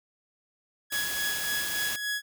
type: tone with tremolo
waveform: sawtooth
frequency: 1676 Hz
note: G#6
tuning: 15 cents sharp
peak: -24 dBFS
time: 0.9-2.22 s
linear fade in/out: 50 ms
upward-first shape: sine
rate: 3.5 Hz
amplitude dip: 50%
type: noise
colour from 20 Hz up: white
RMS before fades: -34 dBFS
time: 0.92-1.96 s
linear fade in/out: 2 ms
effects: none